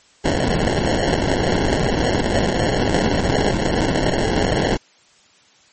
blue noise with sample-and-hold, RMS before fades -18 dBFS, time 0.24-4.77 s, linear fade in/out 10 ms, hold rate 1225 Hz, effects white hiss -53 dBFS RMS until 5.72 s + MP3 32 kbps

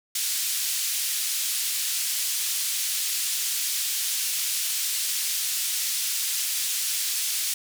white band-pass noise, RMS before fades -27 dBFS, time 0.15-7.54 s, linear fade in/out 5 ms, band 3000 to 12000 Hz, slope 12 dB/octave, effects none

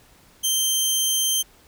15% pulse tone, 3136 Hz, G7, in tune, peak -12 dBFS, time 0.43-1.43 s, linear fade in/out 20 ms, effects pink hiss -54 dBFS RMS until 1.67 s

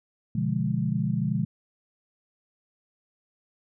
sine chord, B diminished seventh, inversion none, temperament equal with one note detuned, 124.04 / 146.83 / 174.61 / 207.7 Hz, B2 / D3 / F3 / Ab3, +8 / 0 / 0 / 0 cents, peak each -29 dBFS, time 0.35-1.45 s, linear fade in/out 5 ms, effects none

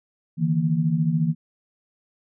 sine tone cluster, 149 / 163 / 232.8 Hz, D3 / E3 / A#3, +25 / -19 / -2 cents, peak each -26 / -20 / -27 dBFS, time 0.37-1.35 s, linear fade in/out 50 ms, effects none

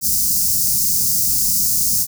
white band-stop noise, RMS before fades -17 dBFS, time 0.01-2.07 s, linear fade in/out 50 ms, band 230 to 4900 Hz, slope 48 dB/octave, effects none

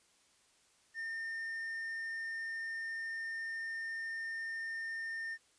triangle tone, 1814 Hz, A#6, 48 cents flat, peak -36 dBFS, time 0.94-5.38 s, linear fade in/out 50 ms, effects white hiss -69 dBFS RMS until 5.58 s + resampled to 22050 Hz

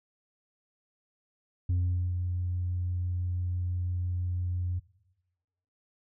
sine tone with ADSR envelope, 89.4 Hz, F2, 41 cents sharp, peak -21 dBFS, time 1.69-4.8 s, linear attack 7 ms, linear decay 430 ms, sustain -6 dB, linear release 19 ms, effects noise-tail reverb RT60 1.0 s tail -19 dB re dry + tanh soft clip ceiling -23 dBFS

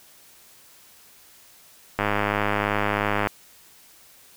click train, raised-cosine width 0.5 ms, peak -7 dBFS, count 133, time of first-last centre 1.99-3.272 s, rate 103 Hz, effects white hiss -52 dBFS RMS until 4.36 s

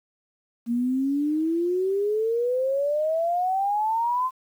sine exponential sweep, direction up, 231.3 to 1046.5 Hz, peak -21 dBFS, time 0.66-4.31 s, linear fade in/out 50 ms, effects 9-bit

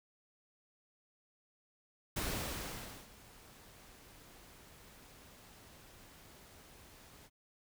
pink noise with ADSR envelope, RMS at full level -37 dBFS, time 2.16-7.3 s, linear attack 8 ms, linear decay 900 ms, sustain -21 dB, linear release 44 ms, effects none

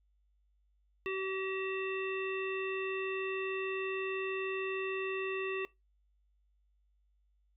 harmonic tone with a mistuned harmonic, 382.4 Hz, G4, 43 cents flat, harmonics 1 / 3 / 5 / 7 / 9, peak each -35 / -43 / -43 / -40 / -54 dBFS, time 1.06-5.65 s, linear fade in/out 0 ms, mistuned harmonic 9, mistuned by +70 cents, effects noise-tail reverb RT60 0.2 s tail -21 dB re dry + added 50 Hz sine -69 dBFS peak until 7.56 s

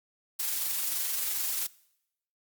blue noise with amplitude modulation, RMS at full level -29 dBFS, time 0.39-1.67 s, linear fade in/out 10 ms, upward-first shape sine, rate 22.9 Hz, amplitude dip 35%, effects noise-tail reverb RT60 0.8 s tail -22 dB re dry + Opus 48 kbps

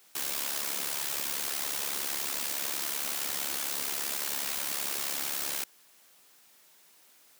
white noise with amplitude modulation, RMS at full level -30 dBFS, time 0.15-5.64 s, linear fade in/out 5 ms, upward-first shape sine, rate 70.8 Hz, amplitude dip 70%, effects white hiss -60 dBFS RMS until 7.39 s + high-pass 200 Hz 12 dB/octave

